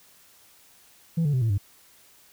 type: tone with pitch steps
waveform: sine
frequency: 165.4 / 145.66 / 128.28 / 112.97 / 99.49 Hz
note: E3 / D3 / C3 / A2 / G2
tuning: +6 / -14 / -34 / +46 / +26 cents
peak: -18 dBFS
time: 1.17-1.58 s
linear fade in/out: 10 ms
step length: 82 ms
effects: tanh soft clip ceiling -19 dBFS + white hiss -56 dBFS RMS until 2.32 s